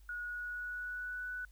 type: tone with pitch glide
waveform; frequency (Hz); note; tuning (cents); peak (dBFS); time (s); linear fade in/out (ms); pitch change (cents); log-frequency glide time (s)
sine; 1453 to 1487; F#6 to F#6; -32 to +8; -38; 0.09-1.45; 2; +40; 0.21-1.28
effects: added 50 Hz sine -55 dBFS peak until 1.51 s + white hiss -71 dBFS RMS until 1.51 s